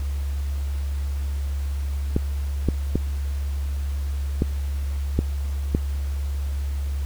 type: clicks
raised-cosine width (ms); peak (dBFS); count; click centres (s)
3; -7; 6; 2.164 / 2.687 / 2.956 / 4.421 / 5.19 / 5.749
effects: added 70 Hz sine -23 dBFS peak until 7.05 s + pink hiss -45 dBFS RMS until 7.05 s